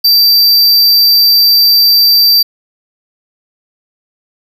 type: tone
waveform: square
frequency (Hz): 4674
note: D8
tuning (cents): -9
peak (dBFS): -5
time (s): 0.04-2.43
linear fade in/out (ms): 10
effects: none